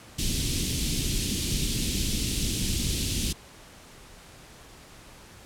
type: band-stop noise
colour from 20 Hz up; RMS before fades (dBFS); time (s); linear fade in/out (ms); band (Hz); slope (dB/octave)
pink; -27; 0.18-3.33; 10; 320 to 2900; 24
effects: pink hiss -49 dBFS RMS until 5.45 s + low-pass 11000 Hz 12 dB/octave